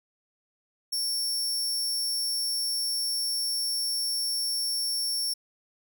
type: tone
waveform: sawtooth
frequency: 5460 Hz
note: F8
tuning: 40 cents flat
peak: -24 dBFS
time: 0.92-5.34 s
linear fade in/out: 10 ms
effects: none